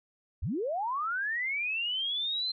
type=linear sweep; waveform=sine; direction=up; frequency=49.19 to 4147 Hz; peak=-29 dBFS; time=0.42-2.52 s; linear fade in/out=10 ms; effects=none